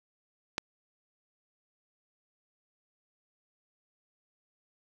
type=click; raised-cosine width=0.2 ms; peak=-12 dBFS; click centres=0.581 s; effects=none